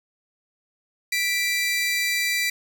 sawtooth tone pair together, 1975.3 / 2349 Hz, B6 / D7, 0 / 0 cents, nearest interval minor third, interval 300 cents, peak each -21 dBFS, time 1.12-2.5 s, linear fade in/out 5 ms, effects none

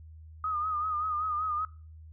sine tone with vibrato, 1239 Hz, D#6, 8 cents flat, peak -28 dBFS, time 0.44-1.65 s, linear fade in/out 2 ms, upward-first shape sine, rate 5.2 Hz, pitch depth 58 cents each way, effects noise-tail reverb RT60 0.4 s tail -23 dB re dry + added 79 Hz sine -46 dBFS peak until 2.12 s

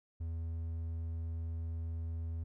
triangle tone, 82.2 Hz, E2, 4 cents flat, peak -34 dBFS, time 0.2-2.44 s, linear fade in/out 10 ms, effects none

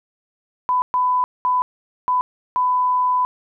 sine tone bursts at uneven times, 1000 Hz, B5, 21 cents sharp, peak -15 dBFS, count 5, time 0.69-0.82 / 0.94-1.24 / 1.45-1.62 / 2.08-2.21 / 2.56-3.25 s, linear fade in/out 0 ms, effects none

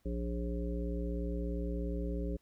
harmonic tone with a mistuned harmonic, 58.5 Hz, A#1, 7 cents sharp, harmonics 1 / 3 / 5 / 7 / 9, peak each -35 / -40 / -42 / -43 / -45 dBFS, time 0.05-2.37 s, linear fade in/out 10 ms, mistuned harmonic 9, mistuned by +37 cents, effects pink hiss -74 dBFS RMS until 2.41 s

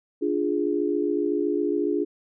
sine chord, D diminished, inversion none, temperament equal with one note detuned, 293.7 / 347.8 / 415.3 Hz, D4 / F4 / Ab4, 0 / -7 / 0 cents, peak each -26 dBFS, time 0.21-2.05 s, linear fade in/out 20 ms, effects none

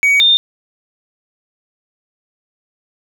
triangle / sine tone pair in turn, 2255 / 3625 Hz, C#7 / A#7, +29 / -49 cents, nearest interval minor sixth, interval 822 cents, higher second, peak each -7 dBFS, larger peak neither, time 0.03-0.2 / 0.2-0.37 s, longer neither, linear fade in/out 0 ms, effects none

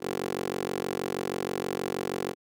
15% pulse tone with high-pass filter, 46.3 Hz, F#1, 2 cents sharp, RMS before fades -32 dBFS, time 0-2.35 s, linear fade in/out 50 ms, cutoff 330 Hz, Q 3.3, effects none

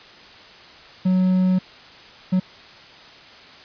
triangle tone bursts at uneven times, 185 Hz, F#3, in tune, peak -13 dBFS, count 2, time 1.05-1.59 / 2.32-2.4 s, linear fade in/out 10 ms, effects white hiss -44 dBFS RMS until 3.64 s + resampled to 11025 Hz

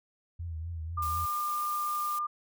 sine tone with vibrato, 82.41 Hz, E2, in tune, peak -34 dBFS, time 0.39-1.26 s, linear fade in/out 10 ms, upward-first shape triangle, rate 4 Hz, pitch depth 85 cents each way
sine tone, 1200 Hz, D6, 37 cents sharp, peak -29 dBFS, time 0.97-2.27 s, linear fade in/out 10 ms
blue noise, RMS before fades -42 dBFS, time 1.02-2.19 s, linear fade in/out 5 ms
effects none

